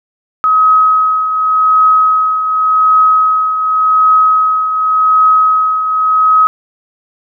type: tone with tremolo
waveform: sine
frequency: 1271 Hz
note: D#6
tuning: 36 cents sharp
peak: -4 dBFS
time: 0.44-6.47 s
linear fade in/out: 0 ms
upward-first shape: triangle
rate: 0.88 Hz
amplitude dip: 60%
effects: none